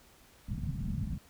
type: low-pass noise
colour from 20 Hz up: white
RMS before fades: -35 dBFS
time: 0.48-1.18 s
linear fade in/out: 5 ms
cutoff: 210 Hz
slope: 48 dB/octave
effects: pink hiss -60 dBFS RMS until 1.29 s